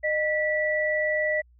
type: tone pair together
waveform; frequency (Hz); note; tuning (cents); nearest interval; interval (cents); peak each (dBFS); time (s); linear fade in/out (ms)
sine; 613 / 1956.9; D#5 / B6; -26 / -16; octave + minor sixth; 2010; -25; 0.03-1.42; 20
effects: added 60 Hz sine -54 dBFS peak until 1.59 s